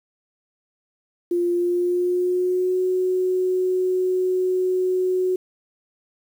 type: tone with pitch glide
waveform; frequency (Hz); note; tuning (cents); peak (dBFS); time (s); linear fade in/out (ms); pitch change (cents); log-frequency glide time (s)
sine; 349.2 to 368.9; F4 to F#4; 0 to -5; -18; 1.31-5.36; 5; +95; 1.51-2.79
effects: 8-bit